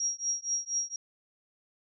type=tone with tremolo; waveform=sine; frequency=5650 Hz; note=F8; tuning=19 cents sharp; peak=-25 dBFS; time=0-0.96 s; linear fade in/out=2 ms; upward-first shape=triangle; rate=4.2 Hz; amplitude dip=100%; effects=none